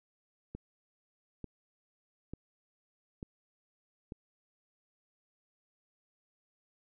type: click train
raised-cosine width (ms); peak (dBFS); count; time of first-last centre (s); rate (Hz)
3; -28; 5; 0.55-4.121; 1.12
effects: none